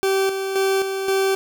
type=tone with tremolo; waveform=40% pulse; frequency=387 Hz; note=G4; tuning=22 cents flat; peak=-16 dBFS; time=0.03-1.35 s; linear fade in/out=0 ms; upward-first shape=square; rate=1.9 Hz; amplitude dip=50%; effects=none